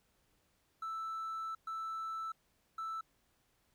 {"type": "tone bursts at uneven times", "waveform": "triangle", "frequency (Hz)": 1320, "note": "E6", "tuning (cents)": 2, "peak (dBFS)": -35, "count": 3, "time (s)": [[0.82, 1.55], [1.67, 2.32], [2.78, 3.01]], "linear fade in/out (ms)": 5, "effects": ["tanh soft clip ceiling -33 dBFS", "pink hiss -75 dBFS RMS until 3.74 s"]}